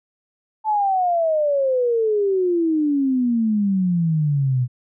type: exponential sweep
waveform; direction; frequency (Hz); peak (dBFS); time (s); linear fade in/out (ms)
sine; down; 880 to 121.6; -16; 0.64-4.68; 50
effects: none